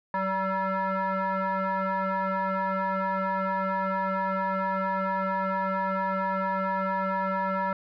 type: tone with frequency modulation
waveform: sine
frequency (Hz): 189.3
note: F#3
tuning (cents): +40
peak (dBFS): -24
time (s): 0.14-7.73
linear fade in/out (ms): 2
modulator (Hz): 383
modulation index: 3.6
effects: tanh soft clip ceiling -20 dBFS